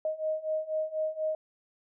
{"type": "beating tone pair", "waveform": "sine", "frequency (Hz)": [623, 627.1], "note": ["D#5", "D#5"], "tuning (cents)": [2, 13], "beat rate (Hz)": 4.1, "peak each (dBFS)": [-33, -31], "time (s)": [0.05, 1.35], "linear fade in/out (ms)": 2, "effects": []}